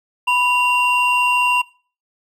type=tone pair together; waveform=triangle; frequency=987.8 / 2767 Hz; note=B5 / F7; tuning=0 / -17 cents; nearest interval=octave + tritone; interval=1783 cents; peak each=-15 dBFS; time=0.27-1.62 s; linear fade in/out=10 ms; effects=noise-tail reverb RT60 0.4 s tail -21 dB re dry